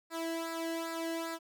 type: tone with flanger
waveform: sawtooth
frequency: 329.6 Hz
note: E4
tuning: in tune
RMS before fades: -37 dBFS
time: 0.1-1.39 s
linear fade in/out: 50 ms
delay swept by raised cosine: 0.32 to 0.86 ms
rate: 2.5 Hz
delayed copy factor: -0.75
effects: none